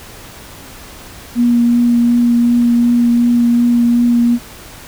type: tone with vibrato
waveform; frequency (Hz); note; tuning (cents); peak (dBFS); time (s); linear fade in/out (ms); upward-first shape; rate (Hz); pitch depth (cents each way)
sine; 238.5; A#3; +40; -8; 1.35-4.39; 50; triangle; 2.7; 14
effects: pink hiss -35 dBFS RMS until 4.87 s